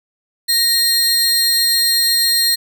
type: tone pair together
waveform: sawtooth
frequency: 1872 / 4202 Hz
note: A#6 / C8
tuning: +7 / +7 cents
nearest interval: octave + major second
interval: 1400 cents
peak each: -19 / -10 dBFS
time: 0.48-2.56 s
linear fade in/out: 20 ms
effects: none